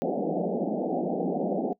pink band-pass noise, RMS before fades -28 dBFS, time 0.02-1.73 s, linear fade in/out 0 ms, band 170 to 780 Hz, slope 96 dB/octave, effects noise-tail reverb RT60 0.1 s tail -21 dB re dry

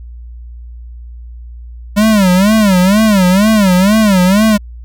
square tone with vibrato, 199.3 Hz, G3, 29 cents sharp, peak -7 dBFS, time 1.96-4.58 s, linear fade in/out 20 ms, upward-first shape sine, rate 2.1 Hz, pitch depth 180 cents each way, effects added 59 Hz sine -27 dBFS peak until 4.84 s

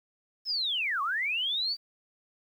sine linear two-way sweep, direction down then up, 5340 to 1072 to 4708 Hz, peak -27 dBFS, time 0.45-1.77 s, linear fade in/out 50 ms, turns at 1.02 s, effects 10-bit

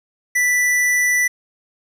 square tone, 1975.5 Hz, B6, in tune, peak -15 dBFS, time 0.35-1.28 s, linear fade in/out 10 ms, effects resampled to 32000 Hz + 8-bit

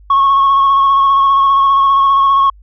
sine tone with vibrato, 1098 Hz, C#6, 17 cents flat, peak -5 dBFS, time 0.1-2.5 s, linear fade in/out 5 ms, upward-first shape square, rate 15 Hz, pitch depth 18 cents each way, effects tanh soft clip ceiling -5 dBFS + added 50 Hz sine -38 dBFS peak until 2.62 s

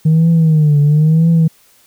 sine tone with vibrato, 155.56 Hz, D#3, in tune, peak -5 dBFS, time 0.05-1.48 s, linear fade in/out 10 ms, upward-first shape triangle, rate 1 Hz, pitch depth 130 cents each way, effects tanh soft clip ceiling -5 dBFS + white hiss -50 dBFS RMS until 1.86 s

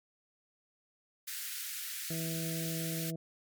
white high-pass noise, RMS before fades -40 dBFS, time 1.27-3.11 s, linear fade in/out 10 ms, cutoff 1400 Hz, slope 48 dB/octave
harmonic tone, 163.1 Hz, E3, 18 cents flat, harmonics 1 / 2 / 3 / 4, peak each -36 / -42 / -46 / -48 dBFS, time 2.1-3.16 s, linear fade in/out 5 ms
effects MP3 96 kbps

